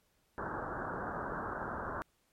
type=low-pass noise; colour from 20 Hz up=white; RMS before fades=-39 dBFS; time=0.38-2.02 s; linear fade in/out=0 ms; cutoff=1600 Hz; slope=96 dB/octave; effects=pink hiss -74 dBFS RMS until 2.32 s + MP3 64 kbps